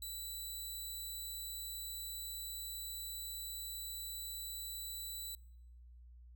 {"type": "tone", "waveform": "10% pulse", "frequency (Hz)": 3967, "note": "B7", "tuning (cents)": 7, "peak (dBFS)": -35, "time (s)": [0.02, 5.35], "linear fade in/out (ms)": 2, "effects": ["noise-tail reverb RT60 1.0 s tail -26 dB re dry", "added 60 Hz sine -54 dBFS peak until 6.35 s"]}